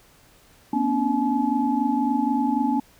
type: tone cluster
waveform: sine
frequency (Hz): 236.5 / 263.1 / 287 / 855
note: A#3 / C4 / D4 / A5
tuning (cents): +25 / +10 / -40 / -50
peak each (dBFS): -25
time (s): 0.73-2.8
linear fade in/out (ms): 5
effects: pink hiss -55 dBFS RMS until 2.99 s